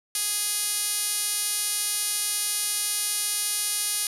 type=tone with band-pass filter; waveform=5% pulse; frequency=414.5 Hz; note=G#4; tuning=3 cents flat; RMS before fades=-27 dBFS; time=0.15-4.07 s; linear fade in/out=2 ms; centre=9000 Hz; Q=7.8; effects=none